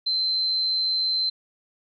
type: tone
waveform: sine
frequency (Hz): 4093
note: C8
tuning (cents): -39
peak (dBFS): -21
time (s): 0.06-1.3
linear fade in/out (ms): 10
effects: none